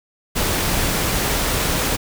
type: noise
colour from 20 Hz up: pink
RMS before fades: -20 dBFS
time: 0.35-1.97 s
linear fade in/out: 20 ms
effects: none